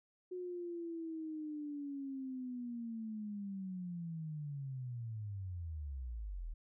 sine linear sweep, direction down, 365.8 to 36.59 Hz, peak -40 dBFS, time 0.31-6.54 s, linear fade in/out 10 ms, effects none

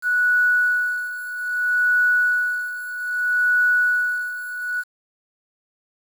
sine tone with tremolo, 1472 Hz, F#6, 9 cents flat, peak -14 dBFS, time 0.02-4.84 s, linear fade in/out 50 ms, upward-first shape sine, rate 0.62 Hz, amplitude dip 80%, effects 7-bit

